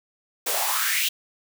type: noise with high-pass filter sweep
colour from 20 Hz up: white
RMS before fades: -24 dBFS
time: 0.46-1.09 s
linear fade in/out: 10 ms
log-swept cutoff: 450 to 3100 Hz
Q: 4.8
effects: none